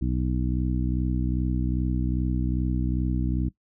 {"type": "harmonic tone", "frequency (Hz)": 62.5, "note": "B1", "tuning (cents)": 21, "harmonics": [1, 2, 3, 4, 5], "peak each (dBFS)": [-26, -29, -31, -32, -33], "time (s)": [0.01, 3.49], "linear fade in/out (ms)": 10, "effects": ["noise-tail reverb RT60 0.1 s tail -18 dB re dry"]}